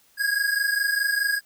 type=tone pair together; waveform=square; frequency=1636.4 / 1661.2 Hz; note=G#6 / G#6; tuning=-26 / 0 cents; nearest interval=unison; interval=26 cents; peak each=-24 / -26 dBFS; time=0.17-1.41 s; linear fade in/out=50 ms; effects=white hiss -60 dBFS RMS until 1.45 s